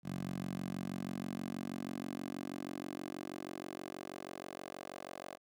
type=tone with high-pass filter sweep; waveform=10% pulse; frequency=46.25 Hz; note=F#1; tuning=in tune; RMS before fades=-43 dBFS; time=0.03-5.38 s; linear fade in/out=50 ms; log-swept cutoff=160 to 520 Hz; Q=2.4; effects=none